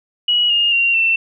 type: tone with pitch steps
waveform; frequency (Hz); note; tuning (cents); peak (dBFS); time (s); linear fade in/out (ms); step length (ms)
sine; 2915 / 2837 / 2761 / 2687; F#7 / F7 / F7 / E7; -26 / +27 / -20 / +33; -12; 0.28-1.16; 5; 220
effects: none